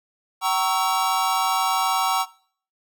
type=chord; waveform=square; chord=G diminished seventh; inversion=none; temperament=equal with one note detuned; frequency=764.3 / 932.3 / 1108.7 / 1318.5 Hz; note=G5 / Bb5 / Db6 / Fb6; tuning=-44 / 0 / 0 / 0 cents; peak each=-25 / -26 / -26 / -27 dBFS; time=0.41-2.26 s; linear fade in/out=50 ms; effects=noise-tail reverb RT60 0.5 s tail -20 dB re dry